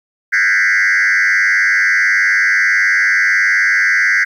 sine tone with frequency modulation, 1802 Hz, A6, 41 cents sharp, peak -7 dBFS, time 0.32-4.25 s, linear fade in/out 20 ms, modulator 98.5 Hz, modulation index 3.1, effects tanh soft clip ceiling -9 dBFS + 8-bit

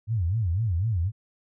sine tone with vibrato, 98 Hz, G2, in tune, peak -22 dBFS, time 0.07-1.12 s, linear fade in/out 50 ms, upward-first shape sine, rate 4 Hz, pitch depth 300 cents each way, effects none

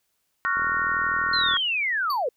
sine chord, Gb major seventh, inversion second, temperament just, 1110 / 1387.5 / 1480 / 1850 Hz, Db6 / F6 / Gb6 / Bb6, +2 / -12 / 0 / -14 cents, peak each -27 dBFS, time 0.45-1.57 s, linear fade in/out 0 ms
click train, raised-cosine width 2 ms, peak -27 dBFS, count 40, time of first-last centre 0.57-1.538 s, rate 40.3 Hz
sine linear sweep, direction down, 4202 to 445.5 Hz, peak -22 dBFS, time 1.33-2.29 s, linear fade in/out 5 ms
square tone with exponential decay, 4500 Hz, C#8, 25 cents sharp, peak -28 dBFS, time 2.1-2.24 s, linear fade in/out 2 ms, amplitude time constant 29 ms
effects white hiss -73 dBFS RMS until 2.36 s

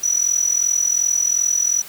sine tone with amplitude modulation, 5890 Hz, F#8, 9 cents flat, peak -12 dBFS, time 0.03-1.82 s, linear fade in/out 10 ms, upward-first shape sine, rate 42.7 Hz, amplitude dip 80%, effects white hiss -38 dBFS RMS until 1.88 s

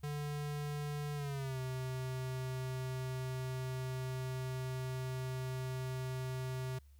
square tone with pitch glide, 146.83 to 129.31 Hz, D3 to C3, 0 to -20 cents, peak -38 dBFS, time 0.03-6.79 s, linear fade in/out 10 ms, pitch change -220 cents, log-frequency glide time 1.15-1.59 s, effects added 70 Hz sine -57 dBFS peak until 6.99 s + white hiss -75 dBFS RMS until 6.99 s

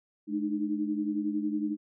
sine tone cluster, 212.3 / 302.7 / 313.6 Hz, G#3 / D#4 / D#4, +38 / -48 / +14 cents, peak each -33 / -30 / -35 dBFS, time 0.27-1.77 s, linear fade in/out 50 ms, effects none

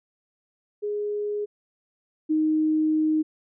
sine tone pair in turn, 415.3 / 311.1 Hz, G#4 / D#4, 0 / 0 cents, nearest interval perfect fourth, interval 500 cents, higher first, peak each -25 / -19 dBFS, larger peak second, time 0.82-1.46 / 2.29-3.23 s, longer second, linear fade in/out 20 ms, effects none

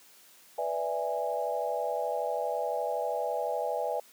sine chord, E dominant seventh, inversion second, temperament equal with one note detuned, 493.9 / 587.3 / 659.3 / 825.3 Hz, B4 / D5 / E5 / G#5, 0 / 0 / 0 / -11 cents, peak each -34 dBFS, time 0.58-4 s, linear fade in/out 5 ms, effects white hiss -57 dBFS RMS until 4.12 s + high-pass 200 Hz 12 dB/octave

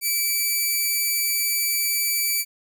5% pulse tone, 2313 Hz, D7, 27 cents flat, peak -11 dBFS, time 0.01-2.45 s, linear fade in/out 50 ms, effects none

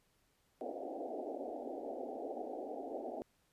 white band-pass noise, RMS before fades -43 dBFS, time 0.61-3.22 s, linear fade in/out 0 ms, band 240 to 780 Hz, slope 96 dB/octave, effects pink hiss -75 dBFS RMS until 3.52 s + resampled to 32000 Hz

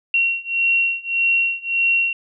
sine beating tone pair, 2737 / 2738.7 Hz, F7 / F7, -36 / -35 cents, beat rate 1.7 Hz, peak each -20 / -19 dBFS, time 0.14-2.13 s, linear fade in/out 2 ms, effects none

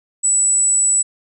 sine tone, 7902 Hz, B8, in tune, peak -12 dBFS, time 0.23-1.03 s, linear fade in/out 20 ms, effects none

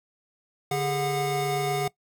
square tone cluster, 144.8 / 406.5 / 730 Hz, D3 / G#4 / F#5, -24 / -37 / -24 cents, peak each -31 / -30 / -29 dBFS, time 0.71-1.88 s, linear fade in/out 5 ms, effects noise-tail reverb RT60 0.1 s tail -19 dB re dry

